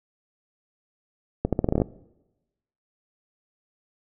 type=accelerating click train; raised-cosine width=2 ms; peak=-8 dBFS; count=10; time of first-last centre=1.45-1.818 s; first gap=77 ms; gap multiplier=0.83; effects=noise-tail reverb RT60 1.0 s tail -21 dB re dry